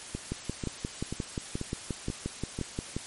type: two click trains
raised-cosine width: 3 ms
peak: -18 / -20 dBFS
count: 16 / 6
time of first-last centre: 0.32-2.966 / 0.15-2.589 s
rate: 5.67 / 2.05 Hz
effects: white hiss -43 dBFS RMS until 3.06 s + MP3 48 kbps